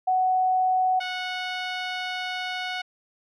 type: tone pair in turn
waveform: sine / 10% pulse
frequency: 744 / 734.6 Hz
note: F#5 / F#5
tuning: +9 / -13 cents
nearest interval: unison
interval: 22 cents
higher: first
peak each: -19 dBFS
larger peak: neither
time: 0.07-1 / 1-2.82 s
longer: second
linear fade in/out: 10 ms
effects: low-pass 4000 Hz 12 dB/octave